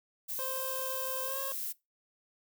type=noise; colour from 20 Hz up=violet; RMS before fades=-37 dBFS; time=0.28-1.73 s; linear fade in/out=20 ms
type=tone with pitch glide; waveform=25% pulse; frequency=524 to 541.9 Hz; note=C5 to C#5; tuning=+2 to -39 cents; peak=-34 dBFS; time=0.39-1.52 s; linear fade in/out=0 ms; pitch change=+59 cents; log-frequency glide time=1.24-1.39 s
effects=noise-tail reverb RT60 0.2 s tail -20 dB re dry